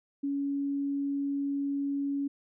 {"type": "tone", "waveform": "sine", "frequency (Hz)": 280.5, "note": "C#4", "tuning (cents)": 21, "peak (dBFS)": -28, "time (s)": [0.23, 2.28], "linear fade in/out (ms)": 10, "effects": []}